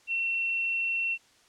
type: tone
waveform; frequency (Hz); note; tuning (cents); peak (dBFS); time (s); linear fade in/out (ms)
sine; 2713; E7; +49; -26; 0.07-1.18; 50
effects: white hiss -61 dBFS RMS until 1.48 s + low-pass 7000 Hz 12 dB/octave